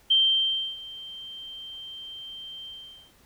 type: tone with ADSR envelope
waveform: sine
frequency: 3140 Hz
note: G7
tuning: 2 cents sharp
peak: -16 dBFS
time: 0.1-3.13 s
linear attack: 11 ms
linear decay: 650 ms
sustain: -21 dB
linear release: 470 ms
effects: pink hiss -59 dBFS RMS until 3.25 s